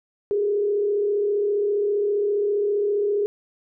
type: tone with frequency modulation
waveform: sine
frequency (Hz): 410.7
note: G#4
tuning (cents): -19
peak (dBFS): -19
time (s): 0.31-3.26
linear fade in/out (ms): 0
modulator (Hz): 35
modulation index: 0.49
effects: none